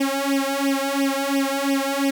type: tone with flanger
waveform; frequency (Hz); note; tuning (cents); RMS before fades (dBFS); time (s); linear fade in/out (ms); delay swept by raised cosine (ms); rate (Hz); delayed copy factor
sawtooth; 275; C#4; -14; -22; 0-2.11; 10; 0.35 to 2.35; 2.9; +0.95
effects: none